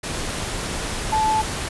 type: tone in noise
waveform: sine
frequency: 870 Hz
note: A5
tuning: 20 cents flat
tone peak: -17 dBFS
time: 1.12-1.42 s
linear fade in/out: 10 ms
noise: pink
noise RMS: -27 dBFS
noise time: 0.03-1.69 s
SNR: +7 dB
effects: resampled to 24000 Hz

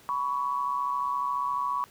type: tone pair together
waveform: sine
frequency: 987.8 / 1122.2 Hz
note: B5 / C#6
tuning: 0 / +21 cents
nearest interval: major second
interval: 221 cents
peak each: -30 / -28 dBFS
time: 0.09-1.84 s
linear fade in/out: 0 ms
effects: pink hiss -55 dBFS RMS until 1.9 s + high-pass 80 Hz 12 dB/octave

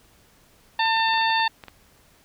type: harmonic tone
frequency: 898 Hz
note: A5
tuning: 35 cents sharp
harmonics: 1 / 2 / 3 / 4 / 5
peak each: -21 / -25 / -29 / -28 / -31 dBFS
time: 0.79-1.48 s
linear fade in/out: 5 ms
type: clicks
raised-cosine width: 0.3 ms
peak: -23 dBFS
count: 11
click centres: 0.855 / 0.968 / 0.999 / 1.086 / 1.139 / 1.177 / 1.214 / 1.302 / 1.398 / 1.638 / 1.683 s
effects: pink hiss -57 dBFS RMS until 2.24 s

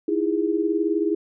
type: tone cluster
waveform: sine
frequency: 317.8 / 336.9 / 410.2 Hz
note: D#4 / E4 / G#4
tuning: +37 / +38 / -21 cents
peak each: -24 dBFS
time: 0.08-1.15 s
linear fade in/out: 5 ms
effects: none

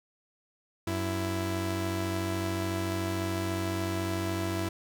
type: tone pair together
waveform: sawtooth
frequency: 93.86 / 331.8 Hz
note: F#2 / E4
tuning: +25 / +11 cents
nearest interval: octave + minor seventh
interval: 2186 cents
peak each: -28 dBFS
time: 0.87-4.69 s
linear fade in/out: 5 ms
effects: none

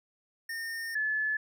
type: tone pair in turn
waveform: square / sine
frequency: 1825 / 1725.5 Hz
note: A#6 / A6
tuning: -37 / -34 cents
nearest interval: minor second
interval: 97 cents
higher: first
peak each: -35 / -27 dBFS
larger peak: second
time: 0.49-0.95 / 0.95-1.37 s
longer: first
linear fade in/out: 5 ms
effects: none

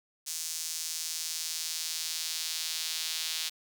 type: tone with high-pass filter sweep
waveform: sawtooth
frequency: 160 Hz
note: D#3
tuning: 49 cents sharp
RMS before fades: -35 dBFS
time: 0.26-3.5 s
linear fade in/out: 20 ms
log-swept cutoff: 6200 to 3800 Hz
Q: 1.5
effects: none

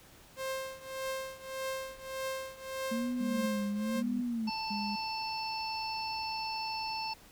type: tone with tremolo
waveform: sawtooth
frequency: 529 Hz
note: C5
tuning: 19 cents sharp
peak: -29 dBFS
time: 0.36-4.03 s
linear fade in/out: 50 ms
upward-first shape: triangle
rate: 1.7 Hz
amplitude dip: 90%
type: tone with vibrato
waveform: sine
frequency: 224.3 Hz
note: A3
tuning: 34 cents sharp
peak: -31 dBFS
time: 2.91-4.5 s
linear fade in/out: 10 ms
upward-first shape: sine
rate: 1 Hz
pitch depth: 170 cents each way
type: tone bursts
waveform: sine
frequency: 205.4 Hz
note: G#3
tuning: 19 cents flat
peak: -35 dBFS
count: 3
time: 3.2-4.96 s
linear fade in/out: 10 ms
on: 260 ms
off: 490 ms
type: harmonic tone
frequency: 886 Hz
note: A5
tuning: 12 cents sharp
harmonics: 1 / 3 / 5 / 6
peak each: -36 / -42 / -42 / -42 dBFS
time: 4.47-7.14 s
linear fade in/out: 10 ms
effects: pink hiss -57 dBFS RMS until 7.31 s

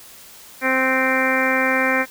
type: harmonic tone with a mistuned harmonic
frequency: 261.6 Hz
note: C4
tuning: in tune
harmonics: 1 / 2 / 3 / 4 / 5 / 6 / 7 / 8 / 9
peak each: -24 / -23 / -28 / -27 / -28 / -24 / -23 / -25 / -25 dBFS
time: 0.61-2.06 s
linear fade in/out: 50 ms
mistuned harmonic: 6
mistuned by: -16 cents
effects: white hiss -43 dBFS RMS until 2.1 s

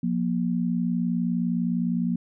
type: tone pair together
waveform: sine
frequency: 177 / 236.8 Hz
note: F3 / A#3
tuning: +23 / +27 cents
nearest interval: perfect fourth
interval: 504 cents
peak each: -25 dBFS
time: 0.03-2.16 s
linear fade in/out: 5 ms
effects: none

